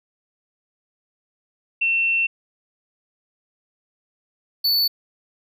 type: tone pair in turn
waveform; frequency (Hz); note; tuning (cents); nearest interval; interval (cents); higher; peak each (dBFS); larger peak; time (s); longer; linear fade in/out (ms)
sine / square; 2700 / 4473; E7 / C#8; +41 / +15; major sixth; 874; second; -17; neither; 1.81-2.27 / 4.64-4.88; first; 10
effects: none